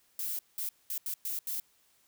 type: noise bursts at uneven times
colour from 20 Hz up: violet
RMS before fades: -35 dBFS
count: 6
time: 0.19-0.39 / 0.58-0.69 / 0.9-0.98 / 1.06-1.14 / 1.25-1.39 / 1.47-1.6 s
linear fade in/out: 2 ms
effects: white hiss -68 dBFS RMS until 2.07 s